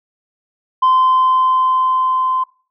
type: tone with level ramp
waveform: sine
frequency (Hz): 1033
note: C6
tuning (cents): -22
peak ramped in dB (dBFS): -7 to -14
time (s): 0.82-2.44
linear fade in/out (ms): 10
effects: noise-tail reverb RT60 0.4 s tail -20 dB re dry + tanh soft clip ceiling -7 dBFS